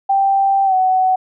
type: tone with pitch glide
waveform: sine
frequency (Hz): 784 to 748.6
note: G5 to F#5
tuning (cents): 0 to +20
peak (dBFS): -11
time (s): 0.09-1.16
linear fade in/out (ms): 10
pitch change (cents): -80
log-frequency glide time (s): 0.65-0.74
effects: none